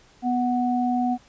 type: tone pair together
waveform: sine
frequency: 246.9 / 739.9 Hz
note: B3 / F#5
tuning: 0 / 0 cents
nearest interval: octave + perfect fifth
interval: 1900 cents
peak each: -22 / -24 dBFS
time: 0.22-1.18 s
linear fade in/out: 50 ms
effects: pink hiss -55 dBFS RMS until 1.28 s + resampled to 16000 Hz